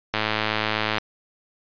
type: click train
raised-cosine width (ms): 0.3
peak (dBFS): -6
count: 92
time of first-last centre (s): 0.14-0.983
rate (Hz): 108
effects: resampled to 11025 Hz